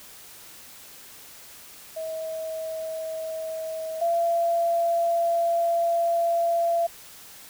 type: tone pair in turn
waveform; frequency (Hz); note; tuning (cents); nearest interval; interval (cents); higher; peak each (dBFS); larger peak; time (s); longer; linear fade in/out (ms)
sine; 641 / 679.1; E5 / F5; -49 / -49; minor second; 100; second; -29 / -20; second; 1.96-4.01 / 4.01-6.87; second; 10
effects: white hiss -46 dBFS RMS until 7.49 s